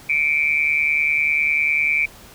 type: tone with amplitude modulation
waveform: sine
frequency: 2330 Hz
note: D7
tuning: 14 cents flat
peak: -12 dBFS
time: 0.09-2.06 s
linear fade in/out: 10 ms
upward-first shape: sine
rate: 150 Hz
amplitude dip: 85%
effects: pink hiss -44 dBFS RMS until 2.34 s